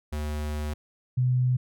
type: tone pair in turn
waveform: square / sine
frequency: 75 / 126.13 Hz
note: D2 / B2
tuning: +37 / +37 cents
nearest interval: major sixth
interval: 900 cents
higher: second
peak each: -29 / -20 dBFS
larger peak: second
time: 0.12-0.74 / 1.17-1.57 s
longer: first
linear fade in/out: 10 ms
effects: none